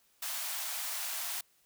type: high-pass noise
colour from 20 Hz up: white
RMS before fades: -37 dBFS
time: 0.22-1.41 s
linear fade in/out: 5 ms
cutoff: 610 Hz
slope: 96 dB/octave
effects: white hiss -69 dBFS RMS until 1.65 s